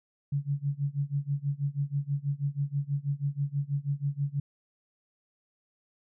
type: tone with tremolo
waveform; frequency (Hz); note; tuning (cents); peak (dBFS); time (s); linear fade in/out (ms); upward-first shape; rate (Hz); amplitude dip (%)
sine; 141.8; C#3; +40; -24; 0.32-4.4; 5; sine; 6.2; 95
effects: none